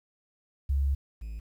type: tone pair in turn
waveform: sine / triangle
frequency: 69.3 / 54.77 Hz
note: C#2 / A1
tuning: 0 / -7 cents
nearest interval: major third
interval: 407 cents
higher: first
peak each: -23 / -33 dBFS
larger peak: first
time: 0.69-0.95 / 1.21-1.4 s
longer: first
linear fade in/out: 10 ms
effects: 10-bit

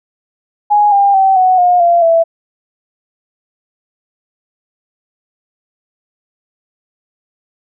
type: tone with pitch steps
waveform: sine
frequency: 830.6 / 800 / 770.5 / 742.1 / 714.8 / 688.4 / 663.1 Hz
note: G#5 / G5 / G5 / F#5 / F5 / F5 / E5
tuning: 0 / +35 / -30 / +5 / +40 / -25 / +10 cents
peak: -6 dBFS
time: 0.7-2.24 s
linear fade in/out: 20 ms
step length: 220 ms
effects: none

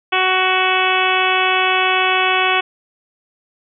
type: harmonic tone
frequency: 372.8 Hz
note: F#4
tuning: 13 cents sharp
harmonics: 1 / 2 / 3 / 4 / 5 / 6 / 7 / 8 / 9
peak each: -23 / -20 / -20 / -22 / -26 / -22 / -20 / -24 / -26 dBFS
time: 0.12-2.61 s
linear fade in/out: 10 ms
effects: none

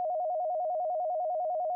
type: tone with vibrato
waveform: sine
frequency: 674 Hz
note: E5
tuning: 38 cents sharp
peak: -28 dBFS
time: 0-1.75 s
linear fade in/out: 0 ms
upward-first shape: square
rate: 10 Hz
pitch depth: 120 cents each way
effects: none

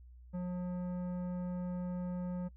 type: tone with tanh clipping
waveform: sine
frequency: 179.4 Hz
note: F3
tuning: 47 cents sharp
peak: -37 dBFS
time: 0.33-2.49 s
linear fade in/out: 20 ms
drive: 12 dB
effects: noise-tail reverb RT60 0.1 s tail -25 dB re dry + added 61 Hz sine -52 dBFS peak until 2.56 s

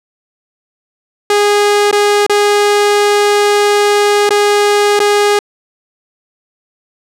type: tone with dropouts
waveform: sawtooth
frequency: 411.7 Hz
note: G#4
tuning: 15 cents flat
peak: -4 dBFS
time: 1.3-5.39 s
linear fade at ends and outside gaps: 2 ms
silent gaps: 1.912-1.927 / 2.265-2.296 / 4.292-4.306 / 4.992-5.001 s
effects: low-pass 10000 Hz 12 dB/octave

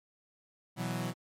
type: chord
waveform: sawtooth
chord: B suspended fourth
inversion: none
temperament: equal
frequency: 123.47 / 164.81 / 185 Hz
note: B2 / E3 / F#3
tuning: 0 / 0 / 0 cents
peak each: -33 dBFS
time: 0.76-1.14 s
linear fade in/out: 50 ms
effects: MP3 64 kbps

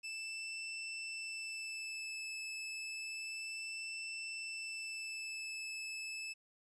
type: tone with vibrato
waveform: sawtooth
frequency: 2637 Hz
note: E7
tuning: in tune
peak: -38 dBFS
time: 0.03-6.34 s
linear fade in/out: 20 ms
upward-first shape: sine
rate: 0.3 Hz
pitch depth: 16 cents each way
effects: resampled to 22050 Hz + 12-bit

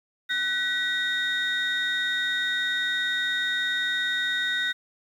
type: tone cluster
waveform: sine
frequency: 1501 / 1922 / 3705 Hz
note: F#6 / B6 / A#7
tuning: +24 / -48 / -11 cents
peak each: -27 dBFS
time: 0.29-4.73 s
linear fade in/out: 20 ms
effects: tanh soft clip ceiling -18 dBFS + 9-bit

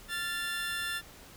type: tone pair together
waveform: 25% pulse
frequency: 1385.7 / 1760 Hz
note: F6 / A6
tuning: -14 / 0 cents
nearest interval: major third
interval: 414 cents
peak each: -34 / -30 dBFS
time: 0.08-1.02 s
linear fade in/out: 50 ms
effects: pink hiss -52 dBFS RMS until 1.36 s

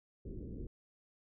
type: low-pass noise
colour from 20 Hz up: pink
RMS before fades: -44 dBFS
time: 0.25-0.67 s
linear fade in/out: 5 ms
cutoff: 440 Hz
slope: 48 dB/octave
effects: none

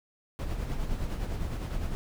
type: noise with tremolo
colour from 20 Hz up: brown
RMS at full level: -30 dBFS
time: 0.39-1.95 s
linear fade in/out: 0 ms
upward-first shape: sine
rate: 9.8 Hz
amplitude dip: 45%
effects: none

